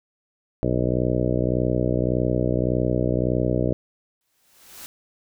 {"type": "harmonic tone", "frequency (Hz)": 61.74, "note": "B1", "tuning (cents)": 0, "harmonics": [1, 2, 3, 4, 5, 6, 7, 8, 9, 10], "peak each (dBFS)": [-29, -25, -28, -30, -27, -29, -31, -30, -30, -31], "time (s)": [0.63, 3.73], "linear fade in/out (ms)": 0}
{"type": "noise with exponential growth", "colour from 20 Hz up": "white", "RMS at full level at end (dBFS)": -37, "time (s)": [4.21, 4.86], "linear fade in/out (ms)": 0, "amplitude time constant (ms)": 140}
{"effects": []}